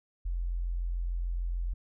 sine tone, 43.38 Hz, F1, 11 cents flat, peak -29 dBFS, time 0.25-1.74 s, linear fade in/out 10 ms, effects none

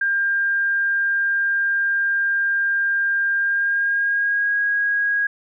sine tone with pitch glide, 1600 to 1644 Hz, G6 to G#6, +35 to -18 cents, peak -17 dBFS, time 0.01-5.27 s, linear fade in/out 5 ms, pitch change +47 cents, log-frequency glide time 3.37-4.58 s, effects none

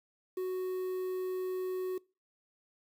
triangle tone with quantisation, 370 Hz, F#4, in tune, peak -30 dBFS, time 0.37-1.98 s, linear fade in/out 5 ms, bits 9, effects noise-tail reverb RT60 0.3 s tail -23 dB re dry

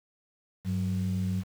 sine tone pair together, 98 / 185 Hz, G2 / F#3, 0 / 0 cents, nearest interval major seventh, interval 1100 cents, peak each -28 dBFS, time 0.64-1.44 s, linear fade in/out 50 ms, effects tanh soft clip ceiling -22 dBFS + 8-bit

